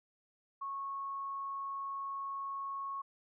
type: tone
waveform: sine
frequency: 1100 Hz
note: C#6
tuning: 14 cents flat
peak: -37 dBFS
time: 0.61-3.02 s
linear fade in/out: 10 ms
effects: none